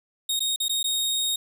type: tone with dropouts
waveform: sawtooth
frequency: 3729 Hz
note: A#7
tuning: in tune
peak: -20 dBFS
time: 0.29-1.36 s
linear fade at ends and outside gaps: 5 ms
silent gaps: 0.394-0.404 / 0.561-0.601 / 0.683-0.694 / 0.83-0.841 s
effects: none